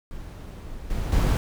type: noise with level steps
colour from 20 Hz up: brown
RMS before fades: -37 / -27 / -19 dBFS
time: 0.11-1.37 s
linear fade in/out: 0 ms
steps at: 0.9 / 1.12 s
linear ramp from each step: 5 ms
effects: none